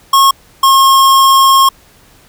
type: tone pair in turn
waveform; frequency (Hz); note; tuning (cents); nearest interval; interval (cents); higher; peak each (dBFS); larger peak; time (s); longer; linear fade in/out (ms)
square; 1089 / 1078.4; C#6 / C#6; -31 / -48; unison; 17; first; -5; neither; 0.13-0.31 / 0.63-1.69; second; 5
effects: pink hiss -45 dBFS RMS until 2.28 s